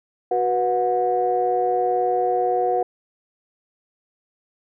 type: tone cluster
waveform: sine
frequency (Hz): 370.4 / 488.5 / 729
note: F#4 / B4 / F#5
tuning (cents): +2 / -19 / -26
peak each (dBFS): -24 / -22 / -20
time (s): 0.31-2.83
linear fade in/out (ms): 5
effects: tanh soft clip ceiling -9 dBFS